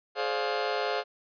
sawtooth chord, D half-diminished seventh, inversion second, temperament just, 422.9 / 528.6 / 587.3 / 704.8 Hz, Ab4 / C5 / D5 / F5, +31 / +18 / 0 / +16 cents, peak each -28 / -29 / -33 / -28 dBFS, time 0.15-1.04 s, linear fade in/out 50 ms, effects resampled to 11025 Hz

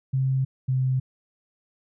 sine tone pair in turn, 132.6 / 130.1 Hz, C3 / C3, +23 / -9 cents, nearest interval unison, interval 32 cents, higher first, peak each -20 / -20 dBFS, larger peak neither, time 0.13-0.45 / 0.68-1 s, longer neither, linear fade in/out 10 ms, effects none

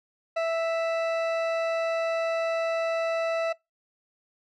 40% pulse tone, 659.3 Hz, E5, in tune, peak -23 dBFS, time 0.36-3.53 s, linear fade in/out 10 ms, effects noise-tail reverb RT60 0.2 s tail -24 dB re dry + low-pass 3000 Hz 12 dB/octave

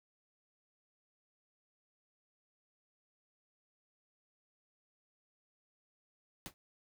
pink noise with exponential decay, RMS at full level -40 dBFS, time 6.46-6.54 s, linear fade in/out 0 ms, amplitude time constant 17 ms, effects none

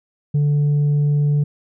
sine tone, 146.2 Hz, D3, 7 cents flat, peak -11 dBFS, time 0.34-1.44 s, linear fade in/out 10 ms, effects tanh soft clip ceiling -13 dBFS

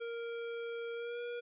square tone with pitch glide, 466.2 to 478.8 Hz, A#4 to A#4, 0 to +46 cents, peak -39 dBFS, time 0-1.41 s, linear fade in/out 20 ms, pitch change +46 cents, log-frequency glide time 0.94-1.2 s, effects resampled to 8000 Hz

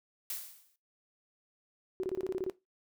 blue noise with exponential decay, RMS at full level -35 dBFS, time 0.3-0.76 s, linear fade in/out 2 ms, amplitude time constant 100 ms
sine tone bursts, 373.6 Hz, F#4, 17 cents sharp, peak -30 dBFS, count 9, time 2-2.498 s, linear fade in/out 0 ms, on 34 ms, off 24 ms
effects noise-tail reverb RT60 0.2 s tail -17 dB re dry

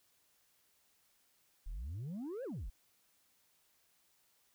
sine exponential two-way sweep, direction up then down, 33.7 to 565 to 33.7 Hz, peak -37 dBFS, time 1.66-2.7 s, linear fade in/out 10 ms, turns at 2.44 s, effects tanh soft clip ceiling -39 dBFS + white hiss -73 dBFS RMS until 4.54 s

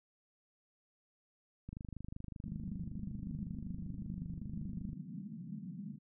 click train, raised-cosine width 5 ms, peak -32 dBFS, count 83, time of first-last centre 1.69-4.931 s, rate 25.3 Hz
white band-pass noise, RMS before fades -45 dBFS, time 2.44-5.99 s, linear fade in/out 20 ms, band 150 to 220 Hz, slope 48 dB/octave
effects none

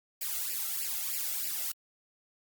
blue noise with flanger, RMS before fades -34 dBFS, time 0.21-1.72 s, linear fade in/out 5 ms, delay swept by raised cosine 0.4 to 1.5 ms, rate 3.2 Hz, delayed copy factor +0.85, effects Opus 48 kbps

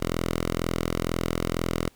5% pulse tone, 42.1 Hz, E1, 37 cents sharp, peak -14 dBFS, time 0-1.89 s, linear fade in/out 10 ms, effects pink hiss -59 dBFS RMS until 1.95 s

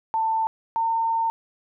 sine tone pair in turn, 891 / 908.7 Hz, A5 / A#5, +22 / -44 cents, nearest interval unison, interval 34 cents, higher second, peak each -20 dBFS, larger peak neither, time 0.14-0.47 / 0.76-1.3 s, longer second, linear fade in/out 0 ms, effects none

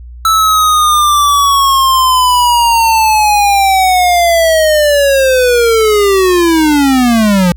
square linear sweep, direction down, 1318.5 to 171.4 Hz, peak -7 dBFS, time 0.25-7.52 s, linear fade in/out 2 ms, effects added 60 Hz sine -27 dBFS peak until 7.56 s

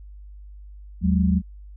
sine tone cluster, 78.2 / 183.8 / 208.7 Hz, D#2 / F#3 / G#3, +9 / -11 / +9 cents, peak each -21 / -19 / -24 dBFS, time 1.01-1.42 s, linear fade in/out 50 ms, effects added 50 Hz sine -39 dBFS peak until 1.76 s

